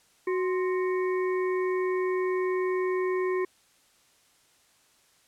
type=harmonic tone with a mistuned harmonic; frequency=370 Hz; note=F#4; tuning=in tune; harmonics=1 / 3 / 5 / 6; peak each=-25 / -35 / -39 / -41 dBFS; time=0.27-3.45 s; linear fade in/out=5 ms; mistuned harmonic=3; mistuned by=-98 cents; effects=white hiss -63 dBFS RMS until 5.27 s + low-pass 10000 Hz 12 dB/octave